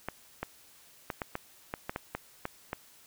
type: clicks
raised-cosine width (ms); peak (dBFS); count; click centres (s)
0.5; -18; 11; 0.086 / 0.43 / 1.102 / 1.218 / 1.354 / 1.739 / 1.895 / 1.961 / 2.15 / 2.454 / 2.731
effects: white hiss -58 dBFS RMS until 3.06 s